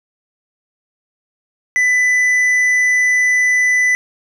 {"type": "tone with tanh clipping", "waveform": "triangle", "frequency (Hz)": 1995, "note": "B6", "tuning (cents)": 17, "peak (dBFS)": -12, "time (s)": [1.76, 3.95], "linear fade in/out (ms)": 0, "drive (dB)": 10, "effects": []}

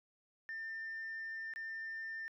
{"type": "tone with dropouts", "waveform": "sine", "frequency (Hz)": 1797, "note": "A6", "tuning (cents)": 36, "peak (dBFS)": -39, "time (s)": [0.49, 2.28], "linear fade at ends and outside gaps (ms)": 0, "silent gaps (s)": [1.537, 1.56], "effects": ["tanh soft clip ceiling -38 dBFS"]}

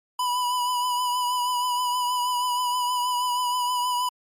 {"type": "tone with vibrato", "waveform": "square", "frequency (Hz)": 987.8, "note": "B5", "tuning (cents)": 0, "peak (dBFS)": -23, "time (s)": [0.19, 4.09], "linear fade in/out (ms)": 5, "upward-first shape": "triangle", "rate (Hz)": 6.3, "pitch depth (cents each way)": 35, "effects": ["MP3 64 kbps"]}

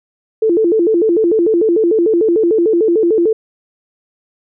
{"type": "tone with vibrato", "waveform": "sine", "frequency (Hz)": 388.3, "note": "G4", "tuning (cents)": -16, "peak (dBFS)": -9, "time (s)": [0.42, 3.33], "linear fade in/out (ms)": 5, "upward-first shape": "square", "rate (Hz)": 6.7, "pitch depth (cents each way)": 220, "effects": []}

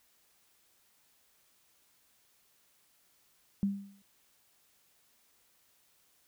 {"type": "tone with exponential decay", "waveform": "sine", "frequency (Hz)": 198.7, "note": "G3", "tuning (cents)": 24, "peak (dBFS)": -24, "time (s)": [3.63, 4.02], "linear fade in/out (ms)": 0, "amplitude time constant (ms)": 84, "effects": ["white hiss -69 dBFS RMS until 6.27 s"]}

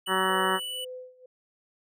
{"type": "tone", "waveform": "square", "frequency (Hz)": 2966, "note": "F#7", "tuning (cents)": 4, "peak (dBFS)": -33, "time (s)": [0.06, 0.85], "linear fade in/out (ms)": 10}
{"type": "harmonic tone", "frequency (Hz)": 188.5, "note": "F#3", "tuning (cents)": 32, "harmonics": [1, 2, 3, 4, 5, 6, 7, 8, 9, 10], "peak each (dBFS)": [-35, -30, -36, -36, -30, -31, -30, -34, -33, -35], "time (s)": [0.07, 0.6], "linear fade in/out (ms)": 50}
{"type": "tone with tremolo", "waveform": "sine", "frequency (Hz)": 507, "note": "B4", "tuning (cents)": 45, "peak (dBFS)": -36, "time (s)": [0.29, 1.26], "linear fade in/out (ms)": 5, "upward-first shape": "sine", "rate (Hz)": 2, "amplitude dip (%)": 90}
{"effects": []}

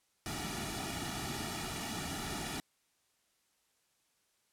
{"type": "noise with comb filter", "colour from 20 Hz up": "pink", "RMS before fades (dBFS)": -39, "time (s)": [0.26, 2.6], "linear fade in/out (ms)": 0, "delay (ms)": 1.9, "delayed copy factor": -0.85, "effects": ["white hiss -75 dBFS RMS until 4.52 s", "low-pass 11000 Hz 12 dB/octave"]}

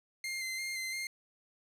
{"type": "tone with vibrato", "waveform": "sawtooth", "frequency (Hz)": 2093, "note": "C7", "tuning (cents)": 0, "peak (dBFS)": -32, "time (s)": [0.24, 1.07], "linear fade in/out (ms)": 2, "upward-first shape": "square", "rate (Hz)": 2.9, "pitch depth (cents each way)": 18, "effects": ["low-pass 12000 Hz 12 dB/octave"]}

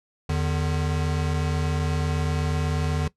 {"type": "tone pair together", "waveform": "square", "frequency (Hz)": [82.41, 150.53], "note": ["E2", "D3"], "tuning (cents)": [0, 43], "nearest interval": "minor seventh", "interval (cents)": 1043, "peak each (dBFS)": -26, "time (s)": [0.29, 3.08], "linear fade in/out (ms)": 5, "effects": ["noise-tail reverb RT60 0.1 s tail -18 dB re dry", "low-pass 8000 Hz 12 dB/octave"]}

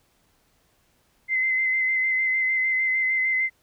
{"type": "tone with vibrato", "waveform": "sine", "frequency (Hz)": 2061, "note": "C7", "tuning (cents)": -27, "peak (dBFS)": -20, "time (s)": [1.28, 3.5], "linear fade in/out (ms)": 50, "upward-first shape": "square", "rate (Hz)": 6.6, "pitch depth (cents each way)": 18, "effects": ["pink hiss -65 dBFS RMS until 3.62 s"]}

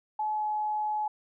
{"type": "tone with pitch glide", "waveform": "sine", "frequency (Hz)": [855, 849.6], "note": ["A5", "G#5"], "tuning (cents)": [-50, 39], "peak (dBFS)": -27, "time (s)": [0.19, 1.08], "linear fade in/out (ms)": 5, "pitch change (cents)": -11, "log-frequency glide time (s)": [0.34, 0.44], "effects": []}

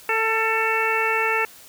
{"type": "harmonic tone with a mistuned harmonic", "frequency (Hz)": 444.6, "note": "A4", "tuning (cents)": 18, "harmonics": [1, 2, 3, 4, 5, 6], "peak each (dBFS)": [-26, -26, -26, -26, -26, -26], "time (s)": [0.09, 1.45], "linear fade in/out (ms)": 2, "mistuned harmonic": 3, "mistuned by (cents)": 18, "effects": ["white hiss -46 dBFS RMS until 1.68 s"]}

